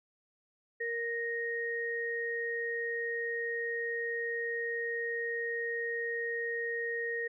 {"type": "tone pair together", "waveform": "sine", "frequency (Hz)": [466.2, 1864.7], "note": ["A#4", "A#6"], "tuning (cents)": [0, 0], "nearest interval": "2 octaves", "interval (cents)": 2400, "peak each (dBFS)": [-36, -34], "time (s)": [0.8, 7.28], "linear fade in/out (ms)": 10, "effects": []}